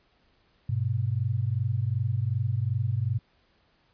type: tone pair together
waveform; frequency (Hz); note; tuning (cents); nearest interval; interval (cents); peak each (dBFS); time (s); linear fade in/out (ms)
sine; 101.84 / 124.5; G#2 / B2; -33 / +14; minor third; 347; -27; 0.69-3.19; 5
effects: pink hiss -66 dBFS RMS until 3.93 s + resampled to 11025 Hz